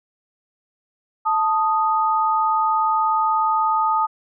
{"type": "tone pair together", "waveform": "sine", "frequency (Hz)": [880, 1243.4], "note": ["A5", "D#6"], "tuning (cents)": [0, -2], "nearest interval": "tritone", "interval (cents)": 598, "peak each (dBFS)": -19, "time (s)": [1.25, 4.07], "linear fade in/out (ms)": 20, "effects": []}